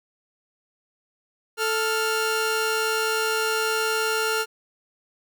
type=tone pair together; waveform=sawtooth; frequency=440 / 1399.3 Hz; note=A4 / F6; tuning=0 / +3 cents; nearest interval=octave + minor sixth; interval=2003 cents; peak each=-21 dBFS; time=1.57-4.46 s; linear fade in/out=50 ms; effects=none